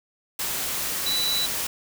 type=tone in noise; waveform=sine; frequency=3951 Hz; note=B7; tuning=in tune; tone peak=-23 dBFS; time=1.06-1.46 s; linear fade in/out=5 ms; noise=white; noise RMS=-28 dBFS; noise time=0.39-1.67 s; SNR=+2 dB; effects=none